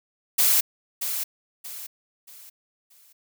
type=noise with echo; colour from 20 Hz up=blue; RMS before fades=-19 dBFS; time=0.38-0.61 s; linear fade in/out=10 ms; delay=630 ms; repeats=4; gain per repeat=-9 dB; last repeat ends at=3.13 s; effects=none